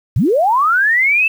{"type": "linear sweep", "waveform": "sine", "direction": "up", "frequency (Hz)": [82.3, 2672], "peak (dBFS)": -10, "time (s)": [0.16, 1.28], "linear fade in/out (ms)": 5, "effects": ["7-bit"]}